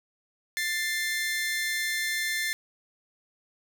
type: tone pair together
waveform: sawtooth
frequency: 1771.2 / 2093 Hz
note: A6 / C7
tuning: +11 / 0 cents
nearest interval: minor third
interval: 289 cents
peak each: -26 / -27 dBFS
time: 0.57-2.53 s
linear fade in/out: 0 ms
effects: none